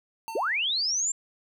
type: tone with exponential decay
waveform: square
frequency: 902 Hz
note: A5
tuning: 43 cents sharp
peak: -32 dBFS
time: 0.28-0.7 s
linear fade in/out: 0 ms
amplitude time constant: 91 ms
type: linear sweep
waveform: sine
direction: up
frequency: 318.9 to 7450 Hz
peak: -24 dBFS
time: 0.35-1.12 s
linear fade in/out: 5 ms
effects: none